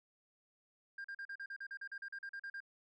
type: tone bursts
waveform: sine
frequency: 1600 Hz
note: G6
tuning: 35 cents sharp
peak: -40 dBFS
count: 16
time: 0.98-2.604 s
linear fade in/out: 5 ms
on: 64 ms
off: 40 ms
effects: tanh soft clip ceiling -41 dBFS